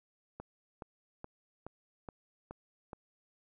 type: click train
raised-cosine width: 1 ms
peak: -29 dBFS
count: 7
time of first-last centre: 0.4-2.932 s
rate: 2.37 Hz
effects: none